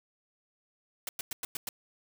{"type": "noise bursts", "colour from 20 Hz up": "white", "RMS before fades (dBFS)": -36, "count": 6, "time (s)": [1.07, 1.69], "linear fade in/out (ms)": 2, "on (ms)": 20, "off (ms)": 100, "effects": []}